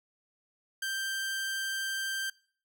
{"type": "tone", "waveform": "sawtooth", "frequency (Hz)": 1572, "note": "G6", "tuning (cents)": 4, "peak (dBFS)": -28, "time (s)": [0.82, 2.3], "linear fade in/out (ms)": 5, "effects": ["noise-tail reverb RT60 0.5 s tail -24 dB re dry"]}